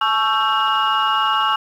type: tone cluster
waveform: sine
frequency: 861 / 1111 / 1334 / 1569 / 2859 Hz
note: A5 / C#6 / E6 / G6 / F7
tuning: -38 / +4 / +20 / +1 / +40 cents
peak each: -21 / -19 / -19 / -26 / -22 dBFS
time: 0.01-1.56 s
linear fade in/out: 5 ms
effects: tanh soft clip ceiling -8 dBFS + 8-bit